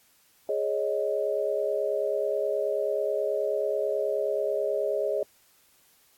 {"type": "chord", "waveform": "sine", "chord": "Ab suspended fourth", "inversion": "none", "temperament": "just", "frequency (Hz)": [415.3, 553.7, 623], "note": ["Ab4", "Db5", "Eb5"], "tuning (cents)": [0, -2, 2], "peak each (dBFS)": -29, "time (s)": [0.49, 5.23], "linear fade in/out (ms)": 2, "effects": ["white hiss -62 dBFS RMS until 6.17 s", "AAC 64 kbps"]}